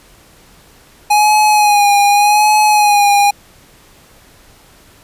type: tone with vibrato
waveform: square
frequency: 830.6 Hz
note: G#5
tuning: in tune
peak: -8 dBFS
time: 1.1-3.31 s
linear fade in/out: 10 ms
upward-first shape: sine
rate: 0.85 Hz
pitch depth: 41 cents each way
effects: pink hiss -45 dBFS RMS until 5.03 s + resampled to 32000 Hz